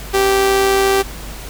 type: tone with amplitude modulation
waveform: sawtooth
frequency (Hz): 390.2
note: G4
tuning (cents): -8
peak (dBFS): -6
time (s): 0.13-1.03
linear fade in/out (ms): 20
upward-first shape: sine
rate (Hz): 114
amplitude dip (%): 40
effects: added 50 Hz sine -30 dBFS peak until 1.49 s + pink hiss -33 dBFS RMS until 1.49 s